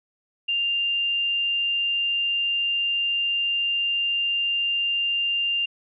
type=tone; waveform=sine; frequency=2794 Hz; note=F7; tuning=in tune; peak=-21 dBFS; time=0.48-5.66 s; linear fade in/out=10 ms; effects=none